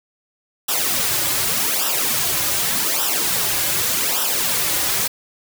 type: noise with flanger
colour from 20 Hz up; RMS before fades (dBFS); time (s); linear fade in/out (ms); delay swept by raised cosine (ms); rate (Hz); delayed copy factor
white; -20; 0.68-5.08; 10; 0.45 to 4.55; 0.85; -0.75
effects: none